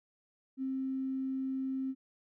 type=tone with tanh clipping; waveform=triangle; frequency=264.8 Hz; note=C4; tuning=21 cents sharp; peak=-32 dBFS; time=0.57-1.95 s; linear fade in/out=50 ms; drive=3 dB; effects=none